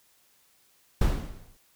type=noise with exponential decay; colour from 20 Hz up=brown; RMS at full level=-19 dBFS; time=1.01-1.57 s; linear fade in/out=5 ms; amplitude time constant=120 ms; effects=white hiss -64 dBFS RMS until 1.75 s